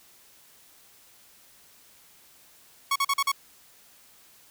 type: tone bursts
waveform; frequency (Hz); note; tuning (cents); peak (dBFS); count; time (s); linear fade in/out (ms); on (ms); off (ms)
sawtooth; 1108.7; C#6; 0; -18; 5; 2.91-3.318; 5; 48; 42
effects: white hiss -56 dBFS RMS until 4.5 s